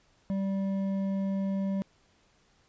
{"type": "tone with hard clipping", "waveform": "sine", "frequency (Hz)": 194.6, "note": "G3", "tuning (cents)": -12, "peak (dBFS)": -29, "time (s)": [0.3, 1.82], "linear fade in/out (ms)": 0, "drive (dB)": 7, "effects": ["pink hiss -66 dBFS RMS until 2.68 s", "resampled to 16000 Hz"]}